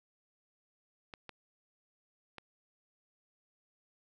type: clicks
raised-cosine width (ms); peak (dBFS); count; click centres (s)
0.3; -29; 3; 1.138 / 1.293 / 2.383
effects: none